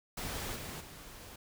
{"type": "noise with level steps", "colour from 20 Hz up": "pink", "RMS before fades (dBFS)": [-39, -43, -50], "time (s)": [0.17, 1.36], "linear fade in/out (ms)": 5, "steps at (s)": [0.55, 0.8], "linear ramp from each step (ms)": 10, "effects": []}